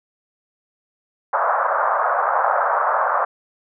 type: band-pass noise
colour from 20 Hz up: white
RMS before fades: -19 dBFS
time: 1.33-3.25 s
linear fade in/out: 5 ms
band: 560 to 1400 Hz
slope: 48 dB/octave
effects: none